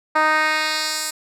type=tone with band-pass filter sweep; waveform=10% pulse; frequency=310 Hz; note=D#4; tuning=6 cents flat; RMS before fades=-20 dBFS; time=0.15-1.11 s; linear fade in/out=10 ms; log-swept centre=1100 to 8700 Hz; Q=1.2; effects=none